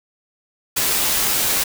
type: noise with comb filter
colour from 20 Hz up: white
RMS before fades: -19 dBFS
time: 0.76-1.64 s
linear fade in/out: 10 ms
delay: 12 ms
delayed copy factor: -0.6
effects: none